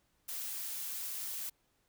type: noise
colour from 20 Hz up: blue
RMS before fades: -40 dBFS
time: 0.28-1.5 s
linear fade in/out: 10 ms
effects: pink hiss -75 dBFS RMS until 1.88 s